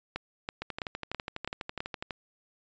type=two click trains; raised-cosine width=0.3 ms; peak=-17 / -19 dBFS; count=6 / 19; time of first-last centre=0.16-1.805 / 0.62-2.108 s; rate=3.04 / 12.1 Hz; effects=resampled to 16000 Hz